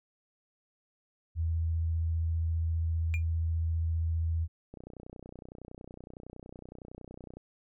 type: tone with vibrato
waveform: sine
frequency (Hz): 82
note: E2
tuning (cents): -9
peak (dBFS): -27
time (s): 1.35-4.48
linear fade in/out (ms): 50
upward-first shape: sine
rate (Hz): 15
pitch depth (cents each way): 12
type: tone with exponential decay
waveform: triangle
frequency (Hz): 2405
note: D7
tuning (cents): +41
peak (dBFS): -29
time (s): 3.14-3.23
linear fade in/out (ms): 0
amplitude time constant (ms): 19
type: click train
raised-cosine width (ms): 2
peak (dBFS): -32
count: 82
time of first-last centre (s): 4.74-7.37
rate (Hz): 30.8
effects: none